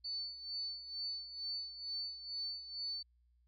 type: tone with tremolo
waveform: sine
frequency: 4498 Hz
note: C#8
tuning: 24 cents sharp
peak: -37 dBFS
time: 0.04-3.03 s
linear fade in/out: 10 ms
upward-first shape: sine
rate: 2.2 Hz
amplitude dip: 70%
effects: added 60 Hz sine -68 dBFS peak until 3.47 s